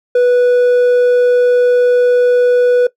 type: tone with hard clipping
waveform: sine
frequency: 491.7 Hz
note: B4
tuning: 8 cents flat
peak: -8 dBFS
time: 0.15-2.87 s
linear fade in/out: 5 ms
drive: 3 dB
effects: noise-tail reverb RT60 0.1 s tail -18 dB re dry